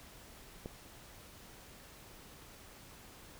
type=click; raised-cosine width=2 ms; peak=-28 dBFS; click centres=0.659 s; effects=pink hiss -55 dBFS RMS until 3.39 s